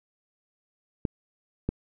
clicks, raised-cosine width 3 ms, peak -13 dBFS, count 2, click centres 1.052 / 1.69 s, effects none

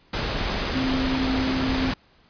sine tone in noise, 261.6 Hz, C4, in tune, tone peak -23 dBFS, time 0.75-1.91 s, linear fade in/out 5 ms, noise pink, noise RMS -26 dBFS, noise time 0.13-1.94 s, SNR 0 dB, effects pink hiss -58 dBFS RMS until 2.29 s + resampled to 11025 Hz

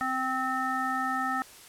harmonic tone, 260 Hz, C4, 11 cents flat, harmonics 1 / 3 / 5 / 7, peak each -35 / -32 / -30 / -34 dBFS, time 0.01-1.42 s, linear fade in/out 0 ms, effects white hiss -50 dBFS RMS until 1.68 s + low-pass 12000 Hz 12 dB/octave

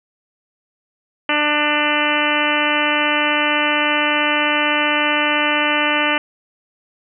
harmonic tone with a mistuned harmonic, 297.4 Hz, D4, 22 cents sharp, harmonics 1 / 2 / 3 / 4 / 5 / 6 / 7 / 8 / 9 / 10, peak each -24 / -24 / -24 / -24 / -24 / -24 / -24 / -24 / -24 / -24 dBFS, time 1.29-6.18 s, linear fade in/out 2 ms, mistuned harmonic 7, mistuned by -19 cents, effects none

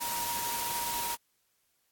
sine tone in noise, 945 Hz, A#5, 23 cents sharp, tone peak -35 dBFS, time 0-1.16 s, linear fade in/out 20 ms, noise white, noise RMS -35 dBFS, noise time 0-1.16 s, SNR -3 dB, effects white hiss -74 dBFS RMS until 1.91 s + AAC 64 kbps

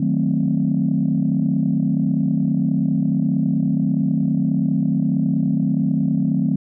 sine chord, D# diminished seventh, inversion none, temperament equal, 155.56 / 185 / 220 / 261.6 Hz, D#3 / F#3 / A3 / C4, 0 / 0 / 0 / 0 cents, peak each -21 dBFS, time 0-6.56 s, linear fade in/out 5 ms, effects tanh soft clip ceiling -8 dBFS

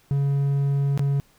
triangle tone with dropouts, 140 Hz, C#3, 18 cents sharp, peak -17 dBFS, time 0.11-1.2 s, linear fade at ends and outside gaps 0 ms, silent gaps 0.976-0.994 s, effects pink hiss -59 dBFS RMS until 1.38 s

